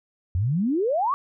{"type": "exponential sweep", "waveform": "sine", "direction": "up", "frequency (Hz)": [83.1, 1174.7], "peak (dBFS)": -20, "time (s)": [0.35, 1.14], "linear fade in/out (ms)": 0, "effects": []}